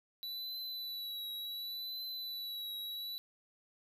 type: tone with vibrato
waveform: square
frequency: 3951 Hz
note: B7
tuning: in tune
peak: -40 dBFS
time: 0.23-3.18 s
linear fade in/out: 0 ms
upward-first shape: triangle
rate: 0.69 Hz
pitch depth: 42 cents each way
effects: none